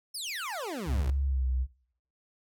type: exponential sweep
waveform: 25% pulse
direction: down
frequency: 5410 to 50.2 Hz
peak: -30 dBFS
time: 0.14-1.11 s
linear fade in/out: 10 ms
type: tone with pitch glide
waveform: sine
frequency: 68.9 to 63.92 Hz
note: C#2 to C2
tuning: -10 to -40 cents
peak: -26 dBFS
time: 0.86-1.67 s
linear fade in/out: 50 ms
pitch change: -130 cents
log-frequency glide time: 1.24-1.44 s
effects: noise-tail reverb RT60 0.6 s tail -18 dB re dry